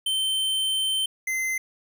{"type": "tone pair in turn", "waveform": "square", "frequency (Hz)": [3100, 2066], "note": ["G7", "C7"], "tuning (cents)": [-20, -22], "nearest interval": "perfect fifth", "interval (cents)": 702, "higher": "first", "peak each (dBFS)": [-23, -25], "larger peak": "first", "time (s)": [[0.06, 1.06], [1.27, 1.58]], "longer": "first", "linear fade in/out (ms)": 5, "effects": []}